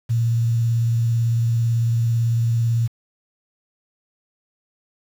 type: tone with vibrato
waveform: sine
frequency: 116.2 Hz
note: A#2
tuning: 5 cents flat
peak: -16 dBFS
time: 0.09-2.88 s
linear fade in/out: 20 ms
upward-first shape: sine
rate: 18 Hz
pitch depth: 24 cents each way
effects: 7-bit